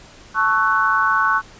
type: chord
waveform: sine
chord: F# minor seventh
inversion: first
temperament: equal with one note detuned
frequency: 880 / 1108.7 / 1318.5 / 1496.3 Hz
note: A5 / C#6 / E6 / F#6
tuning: 0 / 0 / 0 / +19 cents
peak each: -24 / -18 / -23 / -18 dBFS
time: 0.34-1.42 s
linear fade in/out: 50 ms
effects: pink hiss -44 dBFS RMS until 1.59 s + resampled to 16000 Hz